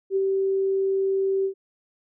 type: tone with ADSR envelope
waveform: sine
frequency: 387.2 Hz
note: G4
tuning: 21 cents flat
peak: -18 dBFS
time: 0.1-1.54 s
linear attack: 61 ms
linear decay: 24 ms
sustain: -2 dB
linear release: 91 ms
effects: none